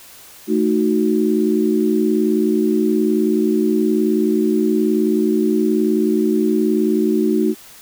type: chord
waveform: sine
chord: D# diminished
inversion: second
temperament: equal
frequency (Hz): 220 / 311.1 / 370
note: A3 / D#4 / F#4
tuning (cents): 0 / 0 / 0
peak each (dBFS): -18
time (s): 0.47-7.55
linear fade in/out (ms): 50
effects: white hiss -42 dBFS RMS until 7.81 s